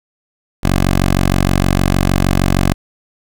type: tone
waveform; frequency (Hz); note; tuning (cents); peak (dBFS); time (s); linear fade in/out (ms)
10% pulse; 46.45; F#1; +7; -3; 0.63-2.74; 10
effects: none